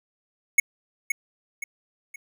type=tone with echo; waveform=square; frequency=2200 Hz; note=C#7; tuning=14 cents flat; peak=-13 dBFS; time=0.58-0.6 s; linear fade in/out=5 ms; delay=520 ms; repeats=3; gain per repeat=-8 dB; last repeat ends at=2.16 s; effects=none